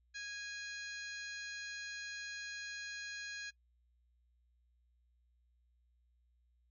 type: harmonic tone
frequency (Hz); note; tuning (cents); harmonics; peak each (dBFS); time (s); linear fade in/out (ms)
826; G#5; -10; 2 / 3 / 4 / 5 / 6 / 7 / 8; -45 / -50 / -56 / -50 / -58 / -61 / -53; 0.14-3.51; 20
effects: noise-tail reverb RT60 0.1 s tail -20 dB re dry + added 60 Hz sine -70 dBFS peak until 6.7 s